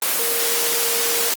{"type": "tone in noise", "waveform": "sine", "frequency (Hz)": 467.1, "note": "A#4", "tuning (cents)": 3, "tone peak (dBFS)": -27, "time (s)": [0.19, 1.29], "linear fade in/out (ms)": 2, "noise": "white", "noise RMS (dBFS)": -20, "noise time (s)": [0.02, 1.34], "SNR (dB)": -10, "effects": ["high-pass 300 Hz 12 dB/octave", "Opus 24 kbps"]}